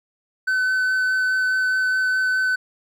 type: tone with vibrato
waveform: triangle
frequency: 1516 Hz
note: F#6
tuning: 42 cents sharp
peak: -16 dBFS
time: 0.47-2.56 s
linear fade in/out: 10 ms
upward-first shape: sine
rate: 4.8 Hz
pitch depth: 8 cents each way
effects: none